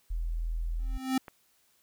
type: tone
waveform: sine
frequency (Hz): 41.2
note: E1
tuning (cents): 0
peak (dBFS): -29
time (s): 0.1-0.98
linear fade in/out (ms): 10
type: tone with exponential growth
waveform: square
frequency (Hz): 261.6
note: C4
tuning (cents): 0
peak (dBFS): -23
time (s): 0.79-1.18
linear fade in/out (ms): 5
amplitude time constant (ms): 83
type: click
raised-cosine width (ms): 0.5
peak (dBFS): -28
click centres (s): 1.282
effects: white hiss -68 dBFS RMS until 1.82 s